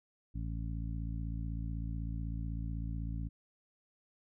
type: harmonic tone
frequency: 56 Hz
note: A1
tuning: 31 cents sharp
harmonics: 1 / 2 / 3 / 4 / 5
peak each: -37 / -41 / -44 / -50 / -49 dBFS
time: 0.34-3.29 s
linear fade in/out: 20 ms
effects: none